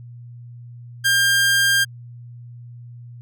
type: tone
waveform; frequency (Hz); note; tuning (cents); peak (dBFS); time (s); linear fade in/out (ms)
sawtooth; 1600; G6; +35; -11; 1.04-1.85; 20
effects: added 120 Hz sine -36 dBFS peak until 3.21 s